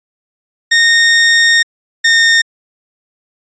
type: tone pair in turn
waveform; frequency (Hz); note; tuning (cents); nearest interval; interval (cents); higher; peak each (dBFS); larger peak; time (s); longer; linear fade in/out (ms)
sawtooth; 1845 / 1832.3; A#6 / A#6; -18 / -30; unison; 12; first; -3; neither; 0.71-1.63 / 2.04-2.42; first; 10
effects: resampled to 16000 Hz